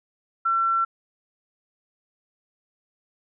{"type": "tone", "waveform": "sine", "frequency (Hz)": 1350, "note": "E6", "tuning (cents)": 41, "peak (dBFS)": -19, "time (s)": [0.45, 0.85], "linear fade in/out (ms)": 10, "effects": []}